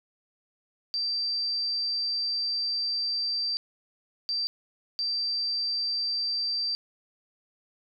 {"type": "tone bursts at uneven times", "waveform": "sine", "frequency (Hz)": 4685, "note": "D8", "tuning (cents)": -5, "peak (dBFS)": -26, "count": 3, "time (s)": [[0.94, 3.57], [4.29, 4.47], [4.99, 6.75]], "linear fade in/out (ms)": 0, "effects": []}